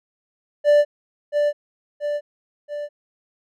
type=tone with echo; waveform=triangle; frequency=587.3 Hz; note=D5; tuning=in tune; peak=-9 dBFS; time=0.64-0.85 s; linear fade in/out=50 ms; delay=680 ms; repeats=3; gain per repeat=-5 dB; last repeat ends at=2.89 s; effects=none